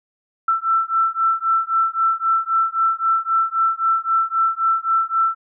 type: beating tone pair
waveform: sine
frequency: 1333 / 1336.8 Hz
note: E6 / E6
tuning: +19 / +24 cents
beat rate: 3.8 Hz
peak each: -19 dBFS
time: 0.48-5.35 s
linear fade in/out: 5 ms
effects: none